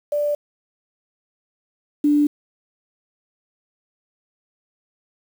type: tone pair in turn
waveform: sine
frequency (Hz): 587.3 / 293.6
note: D5 / D4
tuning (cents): 0 / 0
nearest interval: octave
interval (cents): 1200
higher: first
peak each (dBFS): -18 / -13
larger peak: second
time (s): 0.12-0.35 / 2.04-2.27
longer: neither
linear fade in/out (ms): 5
effects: 7-bit